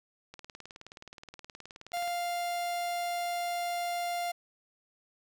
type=click train; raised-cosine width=0.2 ms; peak=-29 dBFS; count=34; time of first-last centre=0.34-2.077 s; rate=19 Hz
type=tone; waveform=45% pulse; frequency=698.5 Hz; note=F5; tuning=in tune; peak=-31 dBFS; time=1.93-4.32 s; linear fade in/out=10 ms
effects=none